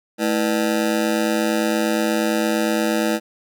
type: ring-modulated tone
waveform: 25% pulse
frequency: 272.6 Hz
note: C#4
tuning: 29 cents flat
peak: -11 dBFS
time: 0.18-3.2 s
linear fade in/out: 50 ms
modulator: 54.3 Hz
effects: none